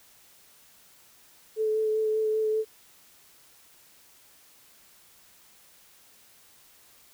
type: tone with vibrato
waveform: sine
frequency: 434.7 Hz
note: A4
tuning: 21 cents flat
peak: -23 dBFS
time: 1.56-2.65 s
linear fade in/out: 50 ms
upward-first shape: sine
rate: 5.1 Hz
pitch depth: 14 cents each way
effects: white hiss -57 dBFS RMS until 7.13 s